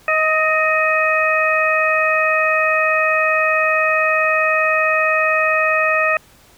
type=harmonic tone with a mistuned harmonic; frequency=630 Hz; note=D#5; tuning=21 cents sharp; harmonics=1 / 2 / 3 / 4; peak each=-19 / -19 / -19 / -19 dBFS; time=0.08-6.17 s; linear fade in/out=2 ms; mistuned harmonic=3; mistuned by=-32 cents; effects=pink hiss -49 dBFS RMS until 6.57 s